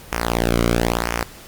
sawtooth tone with flanger, 58.27 Hz, A#1, in tune, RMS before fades -20 dBFS, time 0.12-1.23 s, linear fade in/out 0 ms, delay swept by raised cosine 0.24 to 1.16 ms, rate 0.99 Hz, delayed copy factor -0.85, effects pink hiss -41 dBFS RMS until 1.47 s + Opus 48 kbps

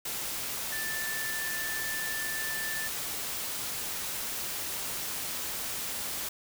sine tone in noise, 1764 Hz, A6, 4 cents sharp, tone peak -34 dBFS, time 0.72-2.88 s, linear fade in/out 5 ms, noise white, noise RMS -35 dBFS, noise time 0.05-6.29 s, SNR -2 dB, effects none

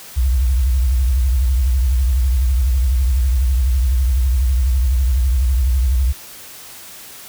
sine tone with vibrato, 63.6 Hz, C2, 48 cents flat, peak -12 dBFS, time 0.16-6.13 s, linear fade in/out 20 ms, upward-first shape triangle, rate 12 Hz, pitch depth 210 cents each way, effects white hiss -37 dBFS RMS until 7.28 s

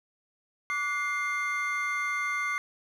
triangle tone cluster, 1158 / 1459 / 2104 Hz, D6 / F#6 / C7, -25 / -25 / +9 cents, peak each -31 / -34 / -28 dBFS, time 0.7-2.58 s, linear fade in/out 0 ms, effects none

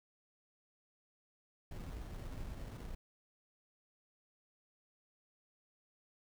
brown noise with sample-and-hold, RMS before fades -45 dBFS, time 1.71-2.95 s, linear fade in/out 5 ms, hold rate 2450 Hz, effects none

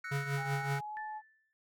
triangle chord, F# dominant seventh, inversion third, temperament equal, 1318.5 / 1480 / 1864.7 / 2217 Hz, E6 / F#6 / A#6 / C#7, 0 / 0 / 0 / 0 cents, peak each -46 / -40 / -45 / -44 dBFS, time 0.04-0.79 s, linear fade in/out 5 ms
square tone with tremolo, 140 Hz, C#3, 18 cents sharp, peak -31 dBFS, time 0.11-0.81 s, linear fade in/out 10 ms, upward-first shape triangle, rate 5.3 Hz, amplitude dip 80%
sine tone with pitch glide, 809 to 856.6 Hz, G#5 to A5, -46 to -47 cents, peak -39 dBFS, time 0.36-1.22 s, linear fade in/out 50 ms, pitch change +99 cents, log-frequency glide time 0.57-0.98 s
sine tone with exponential decay, 1760 Hz, A6, in tune, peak -40 dBFS, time 0.97-1.53 s, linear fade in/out 0 ms, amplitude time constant 120 ms
effects none

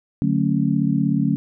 sine chord, D major seventh, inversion none, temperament just, 146.83 / 183.54 / 220.2 / 275.3 Hz, D3 / F#3 / A3 / C#4, 0 / -14 / +2 / -12 cents, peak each -22 dBFS, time 0.22-1.36 s, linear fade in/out 0 ms, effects none

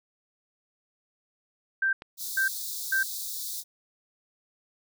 sine tone bursts, 1568 Hz, G6, in tune, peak -22 dBFS, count 3, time 1.82-3.03 s, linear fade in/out 5 ms, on 110 ms, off 440 ms
click, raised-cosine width 0.3 ms, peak -25 dBFS, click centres 2.021 s
white high-pass noise, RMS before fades -35 dBFS, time 2.17-3.64 s, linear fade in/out 50 ms, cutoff 3600 Hz, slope 96 dB/octave
effects none

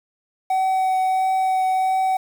triangle tone with vibrato, 755 Hz, F#5, 35 cents sharp, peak -15 dBFS, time 0.5-2.17 s, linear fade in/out 5 ms, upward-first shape triangle, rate 1.5 Hz, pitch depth 10 cents each way, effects 7-bit

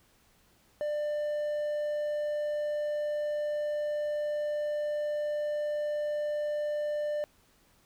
triangle tone, 595 Hz, D5, 22 cents sharp, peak -27 dBFS, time 0.81-7.24 s, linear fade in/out 0 ms, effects pink hiss -65 dBFS RMS until 7.85 s

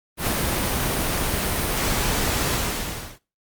pink noise with ADSR envelope, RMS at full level -21 dBFS, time 0.17-3.19 s, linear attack 100 ms, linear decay 52 ms, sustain -2 dB, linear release 670 ms, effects noise-tail reverb RT60 0.3 s tail -21 dB re dry + Opus 32 kbps

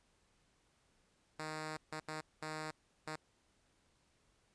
5% pulse tone bursts at uneven times, 155.56 Hz, D#3, in tune, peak -30 dBFS, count 5, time 1.39-1.77 / 1.92-2 / 2.08-2.21 / 2.42-2.71 / 3.07-3.16 s, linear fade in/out 5 ms, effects pink hiss -74 dBFS RMS until 4.54 s + resampled to 22050 Hz

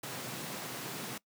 pink high-pass noise, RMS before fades -41 dBFS, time 0.03-1.18 s, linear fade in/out 5 ms, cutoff 120 Hz, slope 48 dB/octave, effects noise-tail reverb RT60 0.1 s tail -22 dB re dry

